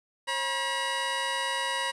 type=tone pair together; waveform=15% pulse; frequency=539 / 960.4 Hz; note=C#5 / B5; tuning=-49 / -49 cents; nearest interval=minor seventh; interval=1000 cents; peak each=-28 / -22 dBFS; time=0.27-1.92 s; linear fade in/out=20 ms; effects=resampled to 22050 Hz + 9-bit